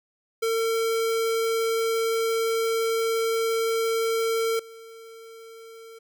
square tone with level steps, 452.9 Hz, A#4, 50 cents flat, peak -23 / -43 dBFS, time 0.42-5.99 s, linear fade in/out 10 ms, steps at 4.59 s, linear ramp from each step 5 ms, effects none

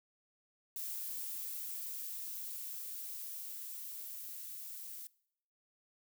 violet noise with level ramp, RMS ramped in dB -41 to -47 dBFS, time 0.76-5.07 s, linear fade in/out 2 ms, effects noise-tail reverb RT60 0.7 s tail -22 dB re dry

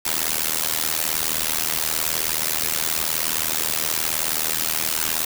white noise with amplitude modulation, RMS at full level -19 dBFS, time 0.05-5.25 s, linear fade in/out 5 ms, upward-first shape sine, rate 79 Hz, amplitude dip 100%, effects none

